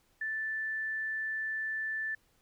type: tone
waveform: sine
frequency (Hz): 1760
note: A6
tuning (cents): 0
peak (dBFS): -32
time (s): 0.21-2.15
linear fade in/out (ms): 5
effects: pink hiss -70 dBFS RMS until 2.41 s